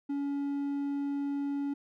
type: tone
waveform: triangle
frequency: 282.3 Hz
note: C#4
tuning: 32 cents sharp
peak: -28 dBFS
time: 0.09-1.74 s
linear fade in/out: 10 ms
effects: none